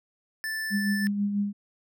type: tone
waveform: square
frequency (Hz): 1760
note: A6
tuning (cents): 0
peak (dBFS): -30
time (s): 0.44-1.07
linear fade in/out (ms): 0
type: tone with tremolo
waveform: sine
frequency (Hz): 203.2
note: G#3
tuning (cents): -38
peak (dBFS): -22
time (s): 0.7-1.53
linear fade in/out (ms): 50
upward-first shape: sine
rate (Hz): 6.1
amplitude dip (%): 45
effects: none